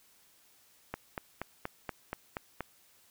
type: click train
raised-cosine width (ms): 0.5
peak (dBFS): -20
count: 8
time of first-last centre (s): 0.94-2.607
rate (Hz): 4.2
effects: white hiss -64 dBFS RMS until 3.1 s